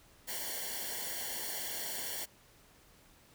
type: noise with comb filter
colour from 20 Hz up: white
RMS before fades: -39 dBFS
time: 0.27-2.26 s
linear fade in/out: 20 ms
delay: 0.79 ms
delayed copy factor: -1
effects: pink hiss -62 dBFS RMS until 3.34 s